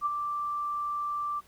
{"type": "tone with ADSR envelope", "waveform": "sine", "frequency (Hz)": 1174.7, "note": "D6", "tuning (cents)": 0, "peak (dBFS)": -23, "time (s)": [0.01, 1.41], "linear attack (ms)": 48, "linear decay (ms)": 23, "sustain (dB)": -6, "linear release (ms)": 27, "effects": ["pink hiss -60 dBFS RMS until 1.47 s"]}